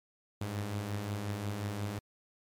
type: beating tone pair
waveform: sawtooth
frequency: 98 / 103.6 Hz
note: G2 / G#2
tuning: 0 / -4 cents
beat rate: 5.6 Hz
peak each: -38 / -31 dBFS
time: 0.41-1.99 s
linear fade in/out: 5 ms
effects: MP3 96 kbps

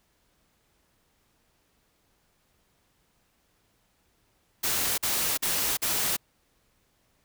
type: noise bursts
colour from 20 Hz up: white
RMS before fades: -27 dBFS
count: 4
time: 4.63-6.168 s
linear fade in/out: 10 ms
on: 350 ms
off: 46 ms
effects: pink hiss -69 dBFS RMS until 7.24 s

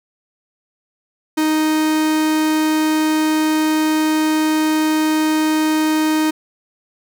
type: tone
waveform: 45% pulse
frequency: 311.1 Hz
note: D#4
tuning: in tune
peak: -14 dBFS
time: 1.37-6.31 s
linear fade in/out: 10 ms
effects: none

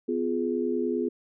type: chord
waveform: sine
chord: F diminished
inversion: second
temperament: just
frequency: 251.4 / 349.2 / 419.1 Hz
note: Cb4 / F4 / Ab4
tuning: +31 / 0 / +16 cents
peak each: -29 dBFS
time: 0.08-1.09 s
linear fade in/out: 10 ms
effects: none

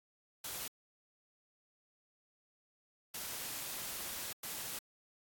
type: noise bursts at uneven times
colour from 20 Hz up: white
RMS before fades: -42 dBFS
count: 3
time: 0.44-0.68 / 3.14-4.33 / 4.43-4.79 s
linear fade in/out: 5 ms
effects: AAC 64 kbps

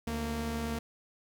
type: tone pair together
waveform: sawtooth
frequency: 72.6 / 230 Hz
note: D2 / A#3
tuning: -19 / -23 cents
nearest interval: octave + minor sixth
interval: 1996 cents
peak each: -33 / -30 dBFS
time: 0.07-0.79 s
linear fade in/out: 5 ms
effects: none

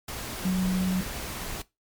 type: tone in noise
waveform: sine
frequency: 185 Hz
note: F#3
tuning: in tune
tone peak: -22 dBFS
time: 0.45-1.01 s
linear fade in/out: 5 ms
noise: pink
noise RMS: -35 dBFS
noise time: 0.08-1.62 s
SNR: +10 dB
effects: noise-tail reverb RT60 0.2 s tail -19 dB re dry + MP3 96 kbps

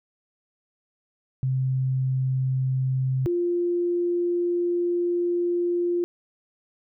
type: tone pair in turn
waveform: sine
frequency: 130.81 / 349.2 Hz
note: C3 / F4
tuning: 0 / 0 cents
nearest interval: octave + perfect fourth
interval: 1700 cents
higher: second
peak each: -21 dBFS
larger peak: neither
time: 1.43-3.26 / 3.26-6.04 s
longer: second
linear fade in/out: 0 ms
effects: none

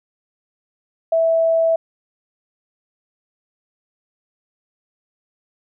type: tone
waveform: sine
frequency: 656 Hz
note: E5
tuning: 9 cents flat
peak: -13 dBFS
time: 1.12-1.76 s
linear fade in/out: 5 ms
effects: none

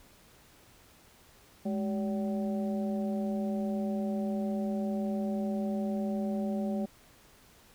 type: harmonic tone with a mistuned harmonic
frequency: 191.3 Hz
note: G3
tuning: 42 cents flat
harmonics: 1 / 2 / 3 / 4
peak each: -30 / -40 / -38 / -44 dBFS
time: 1.65-6.86 s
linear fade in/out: 10 ms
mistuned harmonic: 1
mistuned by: +150 cents
effects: pink hiss -59 dBFS RMS until 7.74 s

